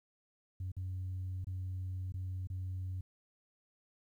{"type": "tone with dropouts", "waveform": "sine", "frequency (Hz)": 92.6, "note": "F#2", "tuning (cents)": 2, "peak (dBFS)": -35, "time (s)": [0.6, 3.01], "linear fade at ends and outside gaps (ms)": 5, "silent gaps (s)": [[0.718, 0.766], [1.445, 1.469], [2.122, 2.14], [2.472, 2.5]], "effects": ["tanh soft clip ceiling -34 dBFS", "12-bit"]}